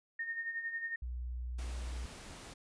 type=tone with tremolo; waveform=sine; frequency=1837 Hz; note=A#6; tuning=26 cents flat; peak=-34 dBFS; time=0.19-0.96 s; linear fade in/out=5 ms; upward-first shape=sine; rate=11 Hz; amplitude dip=60%
type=tone; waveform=sine; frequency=61.1 Hz; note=B1; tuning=18 cents flat; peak=-37 dBFS; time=1.02-2.06 s; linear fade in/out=5 ms
type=noise; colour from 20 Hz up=pink; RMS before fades=-50 dBFS; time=1.58-2.54 s; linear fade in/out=10 ms
effects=resampled to 22050 Hz

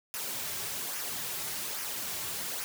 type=noise with flanger; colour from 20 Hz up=white; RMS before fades=-36 dBFS; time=0.14-2.64 s; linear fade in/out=0 ms; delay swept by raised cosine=0.24 to 4.14 ms; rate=1.2 Hz; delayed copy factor=-0.5; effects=none

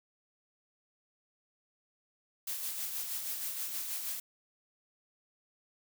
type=noise with tremolo; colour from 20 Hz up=blue; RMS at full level=-36 dBFS; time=2.47-4.2 s; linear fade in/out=5 ms; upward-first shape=sine; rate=6.3 Hz; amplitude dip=40%; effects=none

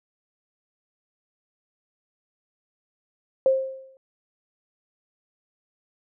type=tone with exponential decay; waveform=sine; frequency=530 Hz; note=C5; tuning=22 cents sharp; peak=-13 dBFS; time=3.46-3.97 s; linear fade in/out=1 ms; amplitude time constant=110 ms; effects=none

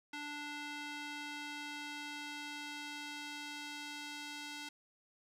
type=tone with band-pass filter sweep; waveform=square; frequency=293.7 Hz; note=D4; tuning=in tune; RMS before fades=-45 dBFS; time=0.13-4.69 s; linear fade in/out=5 ms; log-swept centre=2400 to 3800 Hz; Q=0.86; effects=none

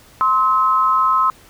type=tone pair together; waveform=sine; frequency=1046.5 / 1286.4 Hz; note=C6 / E6; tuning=0 / -43 cents; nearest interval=major third; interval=357 cents; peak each=-15 dBFS; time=0.21-1.3 s; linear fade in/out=0 ms; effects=pink hiss -47 dBFS RMS until 1.49 s

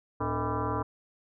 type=tone with frequency modulation; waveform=sine; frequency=440 Hz; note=A4; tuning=in tune; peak=-27 dBFS; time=0.2-0.83 s; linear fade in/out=10 ms; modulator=184 Hz; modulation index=4.4; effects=none

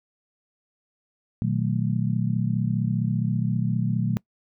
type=chord; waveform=sine; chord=B dominant seventh; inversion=none; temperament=equal with one note detuned; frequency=120.65 / 155.56 / 185 / 220 Hz; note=B2 / D#3 / F#3 / A3; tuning=-40 / 0 / 0 / 0 cents; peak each=-25 / -28 / -27 / -29 dBFS; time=1.42-4.17 s; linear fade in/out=0 ms; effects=noise-tail reverb RT60 0.1 s tail -24 dB re dry

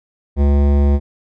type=tone with hard clipping; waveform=sine; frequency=71.1 Hz; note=C#2; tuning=45 cents sharp; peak=-12 dBFS; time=0.36-1 s; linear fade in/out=50 ms; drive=16 dB; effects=none

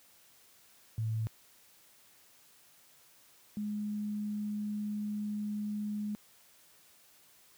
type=tone pair in turn; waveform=sine; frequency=111 / 209 Hz; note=A2 / G#3; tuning=+16 / +11 cents; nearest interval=major seventh; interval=1095 cents; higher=second; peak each=-30 / -33 dBFS; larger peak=first; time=0.98-1.27 / 3.57-6.15 s; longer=second; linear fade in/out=0 ms; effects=white hiss -62 dBFS RMS until 7.57 s + high-pass 60 Hz 12 dB/octave

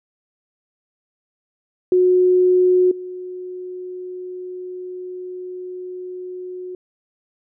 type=tone with level steps; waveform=sine; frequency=364.8 Hz; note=F#4; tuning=24 cents flat; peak=-11 / -28 dBFS; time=1.92-6.75 s; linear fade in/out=2 ms; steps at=2.91 s; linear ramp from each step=5 ms; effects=none

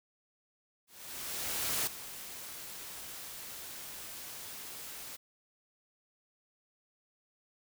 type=noise with ADSR envelope; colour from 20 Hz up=white; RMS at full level=-32 dBFS; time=0.87-5.17 s; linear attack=1000 ms; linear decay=5 ms; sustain=-13 dB; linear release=18 ms; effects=none

